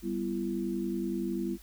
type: chord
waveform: sine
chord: E minor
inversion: first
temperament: equal with one note detuned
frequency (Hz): 196 / 246.9 / 336.7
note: G3 / B3 / E4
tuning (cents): 0 / 0 / +37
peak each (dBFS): -34 / -36 / -33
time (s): 0.02-1.58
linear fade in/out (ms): 50
effects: added 50 Hz sine -51 dBFS peak until 1.62 s + white hiss -57 dBFS RMS until 1.62 s